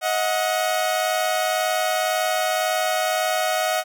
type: tone pair together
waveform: sawtooth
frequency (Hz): 631.1 / 733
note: D#5 / F#5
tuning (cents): +24 / -16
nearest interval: minor third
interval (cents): 260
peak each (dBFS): -19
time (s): 0.01-3.84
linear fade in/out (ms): 50
effects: none